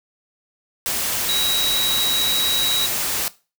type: tone in noise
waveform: sine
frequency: 3854 Hz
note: B7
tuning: 43 cents flat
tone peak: -19 dBFS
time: 1.29-2.86 s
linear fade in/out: 0 ms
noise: white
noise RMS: -23 dBFS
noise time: 0.86-3.28 s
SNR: +1 dB
effects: noise-tail reverb RT60 0.3 s tail -18 dB re dry